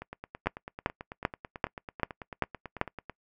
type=two click trains; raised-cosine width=0.5 ms; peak=-10 / -24 dBFS; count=7 / 29; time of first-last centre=0.47-2.814 / 0.02-3.097 s; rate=2.56 / 9.1 Hz; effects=noise-tail reverb RT60 0.1 s tail -23 dB re dry